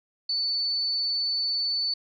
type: tone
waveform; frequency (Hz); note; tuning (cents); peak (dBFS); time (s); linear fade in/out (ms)
sine; 4491; C#8; +22; -24; 0.29-1.94; 5
effects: none